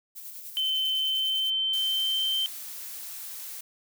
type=noise with tremolo; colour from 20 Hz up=violet; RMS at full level=-40 dBFS; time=0.15-1.51 s; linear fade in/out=20 ms; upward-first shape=square; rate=10 Hz; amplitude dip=35%
type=tone with pitch glide; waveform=sine; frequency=3073 to 3114 Hz; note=G7 to G7; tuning=-35 to -12 cents; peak=-24 dBFS; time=0.57-2.46 s; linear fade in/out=0 ms; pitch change=+23 cents; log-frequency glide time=0.95-2.2 s
type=noise; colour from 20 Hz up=blue; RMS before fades=-39 dBFS; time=1.73-3.61 s; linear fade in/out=5 ms
effects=none